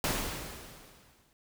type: noise with exponential decay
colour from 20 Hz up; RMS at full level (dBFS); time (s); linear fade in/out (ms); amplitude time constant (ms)
pink; -29; 0.04-1.33; 1; 280
effects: none